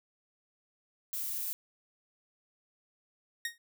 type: noise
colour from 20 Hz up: violet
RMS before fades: -36 dBFS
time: 1.13-1.53 s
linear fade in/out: 0 ms
type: tone with exponential decay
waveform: sawtooth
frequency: 1864.7 Hz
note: A#6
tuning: in tune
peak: -26 dBFS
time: 3.45-3.58 s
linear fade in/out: 2 ms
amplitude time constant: 27 ms
effects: none